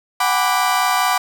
35% pulse chord, G major seventh, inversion third, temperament equal with one note detuned, 740 / 804.6 / 987.8 / 1174.7 Hz, F#5 / G5 / B5 / D6, 0 / +45 / 0 / 0 cents, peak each -18 / -23 / -19 / -18 dBFS, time 0.2-1.18 s, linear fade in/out 5 ms, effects none

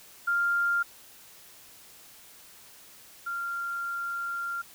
sine tone pair in turn, 1396.9 / 1387.3 Hz, F6 / F6, 0 / -12 cents, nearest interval unison, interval 12 cents, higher first, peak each -23 / -30 dBFS, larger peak first, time 0.27-0.83 / 3.26-4.62 s, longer second, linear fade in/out 10 ms, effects white hiss -52 dBFS RMS until 4.74 s

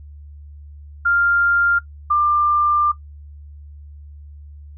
sine tone pair in turn, 1396.9 / 1191.3 Hz, F6 / D6, 0 / +24 cents, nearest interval minor third, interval 276 cents, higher first, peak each -13 dBFS, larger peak neither, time 1.05-1.79 / 2.1-2.92 s, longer second, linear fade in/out 10 ms, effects noise-tail reverb RT60 0.1 s tail -18 dB re dry + added 73 Hz sine -36 dBFS peak until 4.77 s

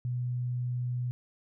sine tone, 123.47 Hz, B2, in tune, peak -29 dBFS, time 0.05-1.11 s, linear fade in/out 0 ms, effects none

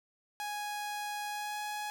sawtooth tone with pitch glide, 830.6 to 837.8 Hz, G#5 to G#5, 0 to +15 cents, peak -32 dBFS, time 0.4-1.9 s, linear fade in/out 0 ms, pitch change +15 cents, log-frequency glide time 1.26-1.6 s, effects none

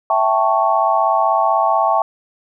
sine chord, A dominant seventh, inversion second, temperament equal, 659.3 / 784 / 880 / 1108.7 Hz, E5 / G5 / A5 / C#6, 0 / 0 / 0 / 0 cents, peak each -18 dBFS, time 0.1-2.02 s, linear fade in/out 2 ms, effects none

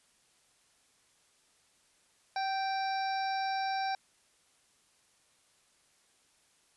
harmonic tone with a mistuned harmonic, 784 Hz, G5, in tune, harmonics 1 / 2 / 3 / 5 / 6 / 7, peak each -31 / -40 / -44 / -46 / -48 / -45 dBFS, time 2.36-3.95 s, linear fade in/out 2 ms, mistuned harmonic 1, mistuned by -25 cents, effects white hiss -68 dBFS RMS until 6.76 s + resampled to 24000 Hz

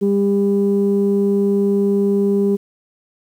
sine tone pair together, 200 / 400 Hz, G3 / G4, +35 / +35 cents, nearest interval octave, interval 1200 cents, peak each -15 dBFS, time 0.01-2.57 s, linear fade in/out 20 ms, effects tanh soft clip ceiling -7 dBFS + 8-bit

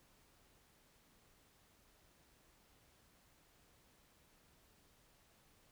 silence, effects pink hiss -70 dBFS RMS until 5.71 s

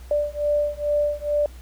sine beating tone pair, 587.3 / 589.6 Hz, D5 / D5, 0 / +7 cents, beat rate 2.3 Hz, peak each -23 dBFS, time 0.11-1.46 s, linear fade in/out 2 ms, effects added 61 Hz sine -38 dBFS peak until 1.61 s + pink hiss -51 dBFS RMS until 1.61 s

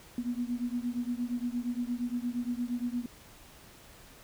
sine beating tone pair, 238.9 / 247.5 Hz, A#3 / B3, +43 / +4 cents, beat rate 8.6 Hz, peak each -33 / -34 dBFS, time 0.18-3.06 s, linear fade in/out 2 ms, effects pink hiss -54 dBFS RMS until 4.23 s

